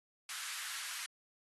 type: high-pass noise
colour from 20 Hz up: pink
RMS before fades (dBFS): -43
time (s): 0.29-1.06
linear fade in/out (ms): 2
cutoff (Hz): 1300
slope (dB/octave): 24
effects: AAC 32 kbps